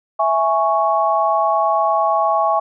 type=chord; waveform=sine; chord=C# minor; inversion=first; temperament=equal; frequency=659.3 / 830.6 / 1108.7 Hz; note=E5 / G#5 / C#6; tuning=0 / 0 / 0 cents; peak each=-18 dBFS; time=0.19-2.6 s; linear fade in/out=10 ms; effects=none